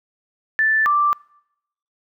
sine tone pair in turn, 1760 / 1174.7 Hz, A6 / D6, 0 / 0 cents, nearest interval perfect fifth, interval 700 cents, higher first, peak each -14 dBFS, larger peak neither, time 0.59-0.86 / 0.86-1.13 s, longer neither, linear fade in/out 0 ms, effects noise-tail reverb RT60 0.8 s tail -25 dB re dry

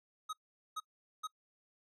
square tone bursts, 1263 Hz, D#6, 26 cents sharp, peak -38 dBFS, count 3, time 0.29-1.273 s, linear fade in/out 10 ms, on 41 ms, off 430 ms, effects noise-tail reverb RT60 0.1 s tail -22 dB re dry + low-pass 9000 Hz 12 dB/octave

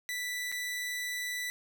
sawtooth tone with dropouts, 1975.5 Hz, B6, in tune, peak -30 dBFS, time 0.09-1.5 s, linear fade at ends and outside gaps 0 ms, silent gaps 0.517-0.524 s, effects none

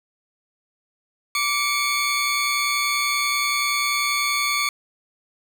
20% pulse tone pair together, 1161.7 / 2193 Hz, D6 / C#7, -19 / -19 cents, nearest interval major seventh, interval 1100 cents, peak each -18 dBFS, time 1.35-4.69 s, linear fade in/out 2 ms, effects none

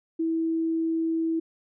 sine tone, 326.2 Hz, E4, 18 cents flat, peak -23 dBFS, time 0.19-1.4 s, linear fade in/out 10 ms, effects none

